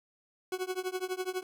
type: tone with tremolo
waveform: 40% pulse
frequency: 370 Hz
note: F#4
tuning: in tune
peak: -28 dBFS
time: 0.52-1.43 s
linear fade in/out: 2 ms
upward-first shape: triangle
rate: 12 Hz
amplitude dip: 100%
effects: none